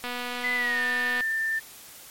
click train, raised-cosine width 0.3 ms, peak -17 dBFS, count 287, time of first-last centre 0.04-1.207 s, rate 245 Hz
sine tone with pitch glide, 2004 to 1785.4 Hz, B6 to A6, +25 to +25 cents, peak -24 dBFS, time 0.43-1.6 s, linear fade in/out 20 ms, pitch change -200 cents, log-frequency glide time 0.55-0.84 s
effects white hiss -46 dBFS RMS until 2.1 s + MP3 64 kbps

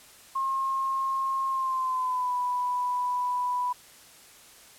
sine tone with pitch glide, 1072 to 988.7 Hz, C6 to B5, +42 to +2 cents, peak -25 dBFS, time 0.35-3.73 s, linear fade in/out 10 ms, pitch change -140 cents, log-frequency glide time 1.48-2.34 s, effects white hiss -52 dBFS RMS until 4.78 s + low-pass 12000 Hz 12 dB/octave

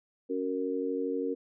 sine chord, F# major, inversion second, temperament just, 277.5 / 370 / 462.5 Hz, C#4 / F#4 / A#4, +2 / 0 / -14 cents, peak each -33 / -36 / -32 dBFS, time 0.29-1.35 s, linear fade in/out 20 ms, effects none

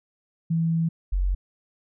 sine tone pair in turn, 164.5 / 46.16 Hz, E3 / F#1, -3 / -3 cents, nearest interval octave + minor seventh, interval 2200 cents, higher first, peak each -20 dBFS, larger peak neither, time 0.5-0.89 / 1.12-1.35 s, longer first, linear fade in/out 10 ms, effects none

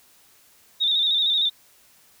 sine tone with vibrato, 3663 Hz, A#7, 31 cents flat, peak -18 dBFS, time 0.8-1.5 s, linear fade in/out 20 ms, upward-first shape square, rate 13 Hz, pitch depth 47 cents each way, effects white hiss -56 dBFS RMS until 2.2 s

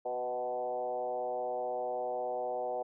sine tone with frequency modulation, 622.3 Hz, D#5, in tune, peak -32 dBFS, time 0.05-2.83 s, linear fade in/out 10 ms, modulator 125 Hz, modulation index 1.5, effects none

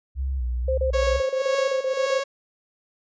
sine tone with vibrato, 63.7 Hz, C2, 46 cents flat, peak -23 dBFS, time 0.15-1.22 s, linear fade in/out 50 ms, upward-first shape square, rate 2 Hz, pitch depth 80 cents each way
sine tone bursts, 523.3 Hz, C5, in tune, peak -21 dBFS, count 12, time 0.68-2.196 s, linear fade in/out 5 ms, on 97 ms, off 32 ms
sawtooth tone with tremolo, 551 Hz, C#5, 11 cents flat, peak -18 dBFS, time 0.93-2.24 s, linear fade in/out 10 ms, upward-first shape triangle, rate 1.9 Hz, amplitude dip 80%
effects resampled to 16000 Hz

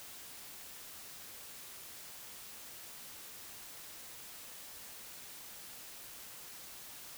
silence, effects white hiss -50 dBFS RMS until 7.17 s

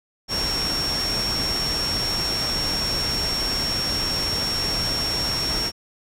sine tone in noise, 5510 Hz, F8, 24 cents flat, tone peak -23 dBFS, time 0.28-5.72 s, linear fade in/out 50 ms, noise pink, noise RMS -28 dBFS, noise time 0.28-5.72 s, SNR +2 dB, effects low-pass 12000 Hz 12 dB/octave

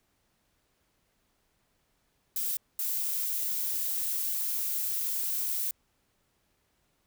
violet noise bursts at uneven times, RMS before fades -31 dBFS, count 2, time 2.36-2.57 / 2.79-5.71 s, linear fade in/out 2 ms, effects pink hiss -73 dBFS RMS until 7.06 s

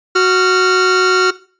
45% pulse tone pair together, 370 / 1384.5 Hz, F#4 / F6, 0 / -15 cents, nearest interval octave + major seventh, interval 2285 cents, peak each -12 dBFS, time 0.15-1.31 s, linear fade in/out 10 ms, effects noise-tail reverb RT60 0.4 s tail -18 dB re dry + resampled to 16000 Hz

